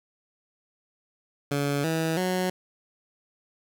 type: tone with pitch steps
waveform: 15% pulse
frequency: 142.5 / 161.81 / 183.74 Hz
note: C#3 / E3 / F#3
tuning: +48 / -32 / -12 cents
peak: -18 dBFS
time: 1.51-2.5 s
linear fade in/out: 5 ms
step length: 330 ms
effects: none